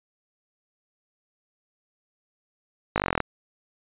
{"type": "slowing click train", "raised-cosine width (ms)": 0.5, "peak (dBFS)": -7, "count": 12, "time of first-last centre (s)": [2.96, 3.203], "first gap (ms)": 19, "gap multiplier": 1.03, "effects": ["resampled to 8000 Hz"]}